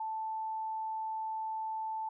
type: tone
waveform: sine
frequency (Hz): 880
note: A5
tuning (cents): 0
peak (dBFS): -34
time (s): 0-2.09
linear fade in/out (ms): 5
effects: none

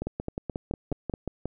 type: two click trains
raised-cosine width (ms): 2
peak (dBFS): -17 / -17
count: 9 / 6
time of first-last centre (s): 0.02-1.456 / 0.07-1.138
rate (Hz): 5.57 / 4.68
effects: none

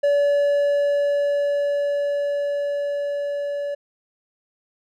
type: tone with level ramp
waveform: triangle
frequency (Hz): 573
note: D5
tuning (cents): -43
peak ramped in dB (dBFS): -13 to -22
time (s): 0.03-3.75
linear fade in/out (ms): 10
effects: none

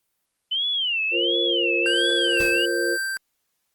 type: tone with vibrato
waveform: sine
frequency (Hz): 2973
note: F#7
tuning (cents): +8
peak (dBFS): -21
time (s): 0.51-2.66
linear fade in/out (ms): 10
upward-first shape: sine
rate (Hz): 1.4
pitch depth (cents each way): 240
type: chord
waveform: sine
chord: F suspended fourth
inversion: none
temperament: equal with one note detuned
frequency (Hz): 349.2 / 466.2 / 535.5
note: F4 / Bb4 / C5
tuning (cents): 0 / 0 / +40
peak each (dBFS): -25 / -27 / -29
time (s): 1.11-2.98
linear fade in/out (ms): 50
type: tone with tremolo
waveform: square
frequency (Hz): 1568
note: G6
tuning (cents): 0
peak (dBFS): -24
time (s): 1.86-3.17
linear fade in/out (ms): 0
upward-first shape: sine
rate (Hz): 2.1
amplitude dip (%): 25
type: noise with exponential decay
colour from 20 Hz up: pink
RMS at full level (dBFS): -29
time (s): 2.4-2.69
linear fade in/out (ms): 5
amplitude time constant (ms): 63
effects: white hiss -74 dBFS RMS until 3.74 s + Opus 32 kbps

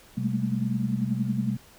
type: tone cluster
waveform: sine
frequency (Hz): 127.9 / 196.2 / 206.7 / 218.2 / 228.8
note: C3 / G3 / G#3 / A3 / A#3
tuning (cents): -39 / +2 / -8 / -14 / -32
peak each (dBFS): -29 / -29 / -35 / -29 / -36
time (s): 0.17-1.57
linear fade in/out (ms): 10
effects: pink hiss -53 dBFS RMS until 1.78 s

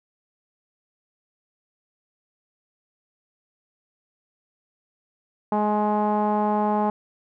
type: tone with low-pass filter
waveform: sawtooth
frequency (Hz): 210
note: G#3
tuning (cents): +19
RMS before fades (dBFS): -22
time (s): 5.52-6.9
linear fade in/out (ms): 2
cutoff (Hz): 900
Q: 5.1
effects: none

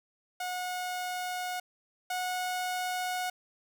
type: tone pair in turn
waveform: sawtooth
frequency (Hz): 727 / 730.8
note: F#5 / F#5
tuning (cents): -31 / -22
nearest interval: unison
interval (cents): 9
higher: second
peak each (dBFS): -29 / -27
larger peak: second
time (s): 0.4-1.6 / 2.1-3.3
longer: neither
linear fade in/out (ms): 5
effects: none

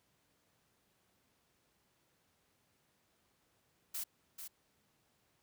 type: noise with echo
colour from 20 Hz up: blue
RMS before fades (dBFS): -40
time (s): 3.94-4.04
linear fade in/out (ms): 10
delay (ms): 440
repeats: 1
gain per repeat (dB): -7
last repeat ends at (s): 4.48
effects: pink hiss -75 dBFS RMS until 5.42 s + high-pass 80 Hz 12 dB/octave

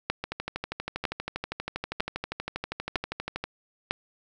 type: two click trains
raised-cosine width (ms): 0.3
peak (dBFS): -9 / -15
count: 5 / 41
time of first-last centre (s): 0.1-3.91 / 0.24-3.44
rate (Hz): 1.05 / 12.5
effects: none

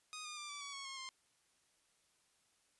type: tone with pitch steps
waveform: 10% pulse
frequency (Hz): 1244 / 1214.9 / 1186.5 / 1158.7 / 1131.6 / 1105.1 / 1079.2 / 1054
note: D#6 / D#6 / D6 / D6 / C#6 / C#6 / C#6 / C6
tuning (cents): -1 / -42 / +17 / -24 / +35 / -6 / -47 / +12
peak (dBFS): -37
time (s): 0.13-1.09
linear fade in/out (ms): 0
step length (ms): 120
effects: white hiss -75 dBFS RMS until 2.79 s + resampled to 24000 Hz

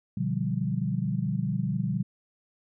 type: chord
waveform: sine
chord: G dominant seventh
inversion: first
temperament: just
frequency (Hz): 122.5 / 147 / 176.4 / 196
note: B2 / D3 / F3 / G3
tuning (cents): -14 / +2 / +18 / 0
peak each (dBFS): -31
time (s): 0.17-2.03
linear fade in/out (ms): 5
effects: none

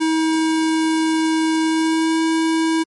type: tone with pitch glide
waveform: square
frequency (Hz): 319.3 to 323.4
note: D#4 to E4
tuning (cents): +45 to -33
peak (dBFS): -16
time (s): 0-2.84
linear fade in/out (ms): 20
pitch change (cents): +22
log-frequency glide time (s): 1.64-2.21
effects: MP3 48 kbps

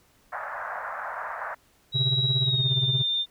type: band-pass noise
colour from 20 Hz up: white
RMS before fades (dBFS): -34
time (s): 0.32-1.55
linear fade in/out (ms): 10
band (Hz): 590 to 1700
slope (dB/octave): 48
type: tone with pitch glide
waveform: sine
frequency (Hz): 3865 to 3606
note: B7 to A7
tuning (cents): -38 to +42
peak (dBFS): -23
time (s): 1.92-3.26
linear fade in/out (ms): 50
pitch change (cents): -120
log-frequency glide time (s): 2.41-2.74
type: tone with tremolo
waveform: triangle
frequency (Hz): 130.81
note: C3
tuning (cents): 0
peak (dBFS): -18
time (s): 1.94-3.03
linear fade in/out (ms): 20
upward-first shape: triangle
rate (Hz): 17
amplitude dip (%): 95
effects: pink hiss -62 dBFS RMS until 3.3 s

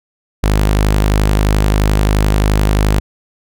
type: tone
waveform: sawtooth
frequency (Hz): 51.5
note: G#1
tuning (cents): -14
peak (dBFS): -6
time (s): 0.43-3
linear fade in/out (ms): 10
effects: none

